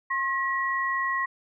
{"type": "tone pair together", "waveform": "sine", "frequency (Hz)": [1073, 1911.9], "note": ["C6", "A#6"], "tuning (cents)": [43, 43], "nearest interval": "minor seventh", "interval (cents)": 1000, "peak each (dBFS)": [-27, -27], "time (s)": [0.1, 1.26], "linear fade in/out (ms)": 10, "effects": []}